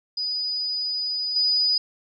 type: tone with level steps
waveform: sine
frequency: 4956 Hz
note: D#8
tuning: 8 cents flat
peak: -24 / -18 dBFS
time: 0.17-1.78 s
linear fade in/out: 5 ms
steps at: 1.36 s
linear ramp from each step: 2 ms
effects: none